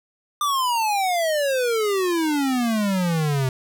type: exponential sweep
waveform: square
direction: down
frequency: 1200 to 128.1 Hz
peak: -20 dBFS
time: 0.41-3.49 s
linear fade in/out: 2 ms
effects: none